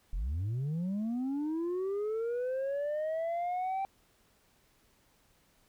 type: linear sweep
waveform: sine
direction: up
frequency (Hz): 36.71 to 784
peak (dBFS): -28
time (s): 0.13-3.85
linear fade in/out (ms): 0
effects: tanh soft clip ceiling -30 dBFS + pink hiss -68 dBFS RMS until 5.68 s